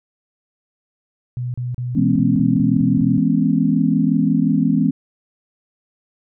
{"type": "tone bursts", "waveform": "sine", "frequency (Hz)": 123.47, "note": "B2", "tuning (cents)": 0, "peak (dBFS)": -21, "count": 9, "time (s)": [1.37, 3.18], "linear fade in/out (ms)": 0, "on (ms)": 170, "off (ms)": 35}
{"type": "chord", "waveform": "sine", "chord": "C# minor seventh", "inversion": "first", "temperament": "equal with one note detuned", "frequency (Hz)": [164.81, 207.7, 246.9, 272.7], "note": ["E3", "G#3", "B3", "C#4"], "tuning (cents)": [0, 0, 0, -28], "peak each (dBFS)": -19, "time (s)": [1.95, 4.91], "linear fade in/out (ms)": 10}
{"effects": []}